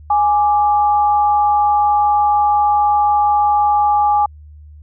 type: tone pair together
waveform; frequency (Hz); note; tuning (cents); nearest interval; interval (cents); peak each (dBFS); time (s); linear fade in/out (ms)
sine; 830.6 / 1174.7; G#5 / D6; 0 / 0; tritone; 600; -11 / -20; 0.1-4.26; 5
effects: added 75 Hz sine -36 dBFS peak until 4.82 s